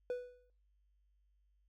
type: tone with exponential decay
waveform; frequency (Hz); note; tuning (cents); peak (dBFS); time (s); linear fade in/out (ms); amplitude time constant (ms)
triangle; 493.9; B4; 0; -31; 0.1-0.5; 1; 86
effects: noise-tail reverb RT60 0.5 s tail -24 dB re dry + added 50 Hz sine -70 dBFS peak until 1.68 s